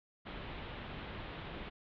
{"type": "low-pass noise", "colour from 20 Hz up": "pink", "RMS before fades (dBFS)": -45, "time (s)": [0.25, 1.7], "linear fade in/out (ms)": 20, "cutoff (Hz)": 3700, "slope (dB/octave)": 48, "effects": []}